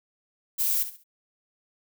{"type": "noise with echo", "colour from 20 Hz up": "violet", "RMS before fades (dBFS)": -25, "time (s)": [0.58, 0.84], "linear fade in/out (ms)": 20, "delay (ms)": 67, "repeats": 3, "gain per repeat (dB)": -11, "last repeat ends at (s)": 1.041, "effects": []}